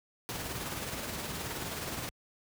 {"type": "noise with tremolo", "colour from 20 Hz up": "pink", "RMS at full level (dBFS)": -36, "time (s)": [0.29, 2.09], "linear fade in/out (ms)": 0, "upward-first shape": "sine", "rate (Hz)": 19, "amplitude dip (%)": 35, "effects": ["high-pass 60 Hz 12 dB/octave"]}